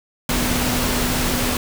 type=tone in noise; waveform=sine; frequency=246.9 Hz; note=B3; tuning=in tune; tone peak=-25 dBFS; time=0.29-1.57 s; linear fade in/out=2 ms; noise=pink; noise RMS=-21 dBFS; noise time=0.29-1.57 s; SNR=-7 dB; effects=none